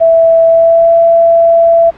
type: tone with pitch glide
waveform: sine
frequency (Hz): 659.3 to 669.7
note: E5 to E5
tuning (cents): 0 to +27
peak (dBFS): -3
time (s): 0-1.91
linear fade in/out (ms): 20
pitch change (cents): +27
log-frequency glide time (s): 0.46-0.92
effects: pink hiss -36 dBFS RMS until 1.97 s + low-pass 2000 Hz 12 dB/octave